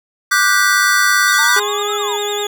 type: chord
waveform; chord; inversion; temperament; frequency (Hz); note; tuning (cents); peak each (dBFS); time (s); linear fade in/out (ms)
square; G major seventh; second; just; 1176 / 1470 / 1568 / 1960; D6 / F#6 / G6 / B6; +2 / -12 / 0 / -14; -18 / -16 / -17 / -19; 0.31-1.6; 10
type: tone with vibrato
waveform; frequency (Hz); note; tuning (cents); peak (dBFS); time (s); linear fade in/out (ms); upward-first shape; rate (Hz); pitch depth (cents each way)
30% pulse; 3549; A7; +14; -20; 1.28-2.47; 2; sine; 10; 84
type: exponential two-way sweep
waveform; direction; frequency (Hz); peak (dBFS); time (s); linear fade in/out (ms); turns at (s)
sine; up then down; 880 to 1324 to 880; -22; 1.38-2.17; 10; 1.95
type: harmonic tone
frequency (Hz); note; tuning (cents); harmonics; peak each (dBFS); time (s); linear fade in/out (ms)
413.2; G#4; -9; 1 / 2 / 3 / 4 / 5 / 6 / 7 / 8; -20 / -26 / -30 / -32 / -34 / -36 / -37 / -38; 1.56-2.47; 5
effects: none